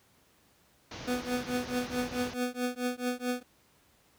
pink low-pass noise, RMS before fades -42 dBFS, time 0.91-2.34 s, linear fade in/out 5 ms, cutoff 6500 Hz, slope 96 dB/octave
25% pulse tone with tremolo, 247.9 Hz, B3, 7 cents sharp, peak -23 dBFS, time 1.07-3.43 s, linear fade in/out 10 ms, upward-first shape triangle, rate 4.6 Hz, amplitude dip 100%
effects pink hiss -65 dBFS RMS until 4.18 s + high-pass 60 Hz 12 dB/octave

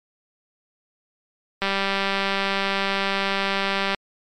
click train, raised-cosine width 0.3 ms, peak -7 dBFS, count 457, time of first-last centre 1.62-3.947 s, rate 196 Hz, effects MP3 96 kbps

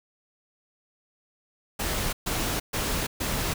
pink noise bursts, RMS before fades -28 dBFS, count 4, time 1.79-3.54 s, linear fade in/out 10 ms, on 340 ms, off 130 ms, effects none

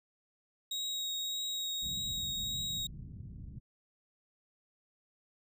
35% pulse tone with vibrato, 3787 Hz, A#7, 27 cents sharp, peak -33 dBFS, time 0.71-2.87 s, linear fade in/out 5 ms, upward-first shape triangle, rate 1.7 Hz, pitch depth 12 cents each way
white low-pass noise, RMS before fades -46 dBFS, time 1.81-3.6 s, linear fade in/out 20 ms, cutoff 170 Hz, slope 24 dB/octave
effects none

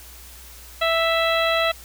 harmonic tone, 659.3 Hz, E5, in tune, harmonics 1 / 2 / 3 / 4 / 5 / 6, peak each -21 / -24 / -26 / -27 / -28 / -29 dBFS, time 0.81-1.72 s, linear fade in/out 10 ms, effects added 60 Hz sine -44 dBFS peak until 1.84 s + white hiss -44 dBFS RMS until 1.84 s

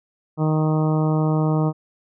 harmonic tone, 155.56 Hz, D#3, in tune, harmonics 1 / 2 / 3 / 4 / 5 / 6 / 7 / 8, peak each -18 / -24 / -28 / -30 / -32 / -34 / -35 / -36 dBFS, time 0.37-1.73 s, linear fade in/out 50 ms, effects none

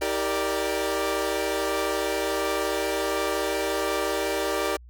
sawtooth chord, Eb major seventh, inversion none, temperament equal with one note detuned, 319.3 / 392 / 466.2 / 587.3 Hz, Eb4 / G4 / Bb4 / D5, +45 / 0 / 0 / 0 cents, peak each -29 / -25 / -27 / -25 dBFS, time 0.01-4.77 s, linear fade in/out 10 ms, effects added 60 Hz sine -44 dBFS peak until 4.89 s

